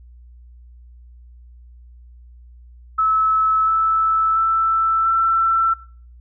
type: tone with pitch steps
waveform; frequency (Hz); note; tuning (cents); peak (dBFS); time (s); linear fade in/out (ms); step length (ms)
sine; 1300 / 1312.8 / 1325.8 / 1338.9; E6 / E6 / E6 / E6; -24 / -8 / +10 / +27; -14; 2.98-5.74; 10; 690
effects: noise-tail reverb RT60 0.5 s tail -21 dB re dry + added 60 Hz sine -41 dBFS peak until 6.2 s